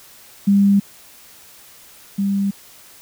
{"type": "tone pair in turn", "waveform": "sine", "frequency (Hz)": [199.7, 198.32], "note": ["G3", "G3"], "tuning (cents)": [32, 20], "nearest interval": "unison", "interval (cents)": 12, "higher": "first", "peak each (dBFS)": [-10, -16], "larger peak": "first", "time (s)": [[0.47, 0.8], [2.18, 2.51]], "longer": "neither", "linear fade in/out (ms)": 10, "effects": ["white hiss -45 dBFS RMS until 3.01 s"]}